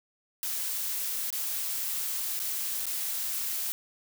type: noise with dropouts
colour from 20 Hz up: blue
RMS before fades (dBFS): -32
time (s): 0.43-3.72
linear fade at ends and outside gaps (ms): 0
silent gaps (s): 1.304-1.327 / 2.392-2.4 / 2.856-2.866
effects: none